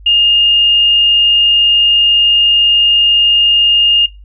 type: tone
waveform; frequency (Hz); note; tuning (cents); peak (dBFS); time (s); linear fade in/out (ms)
sine; 2831; F7; +23; -7; 0.06-4.06; 5
effects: noise-tail reverb RT60 0.2 s tail -17 dB re dry + added 50 Hz sine -33 dBFS peak until 4.24 s